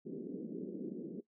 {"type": "band-pass noise", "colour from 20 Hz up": "pink", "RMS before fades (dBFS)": -43, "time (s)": [0.05, 1.21], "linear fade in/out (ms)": 10, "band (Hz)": [180, 440], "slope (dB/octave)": 48, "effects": ["noise-tail reverb RT60 0.1 s tail -17 dB re dry"]}